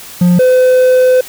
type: tone pair in turn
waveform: triangle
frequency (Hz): 177.2 / 509.1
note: F3 / C5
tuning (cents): +25 / -47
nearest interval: octave + tritone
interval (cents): 1828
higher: second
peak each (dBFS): -3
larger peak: neither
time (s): 0.21-0.39 / 0.39-1.21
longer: second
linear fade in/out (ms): 5
effects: white hiss -31 dBFS RMS until 1.28 s